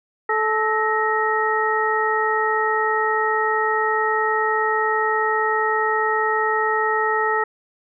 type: harmonic tone with a mistuned harmonic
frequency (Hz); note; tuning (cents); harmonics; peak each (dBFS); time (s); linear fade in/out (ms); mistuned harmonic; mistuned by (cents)
435.1; A4; -19; 1 / 2 / 3 / 4; -23 / -23 / -23 / -23; 0.29-7.44; 5; 4; +130
effects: none